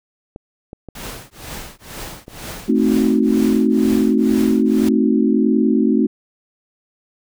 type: clicks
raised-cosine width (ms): 2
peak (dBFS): -20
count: 4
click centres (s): 0.361 / 0.731 / 0.887 / 2.281
type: noise with tremolo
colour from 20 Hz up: pink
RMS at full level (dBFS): -29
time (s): 0.95-4.89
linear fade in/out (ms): 5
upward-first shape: triangle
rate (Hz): 2.1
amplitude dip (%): 100
type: chord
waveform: sine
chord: A diminished seventh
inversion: none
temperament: equal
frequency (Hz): 220 / 261.6 / 311.1 / 370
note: A3 / C4 / Eb4 / Gb4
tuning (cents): 0 / 0 / 0 / 0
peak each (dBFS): -16 / -17 / -19 / -21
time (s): 2.68-6.07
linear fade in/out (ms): 10
effects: none